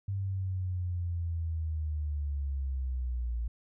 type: linear sweep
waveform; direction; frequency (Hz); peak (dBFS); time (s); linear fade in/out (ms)
sine; down; 98.9 to 57.1; -30; 0.08-3.48; 5
effects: none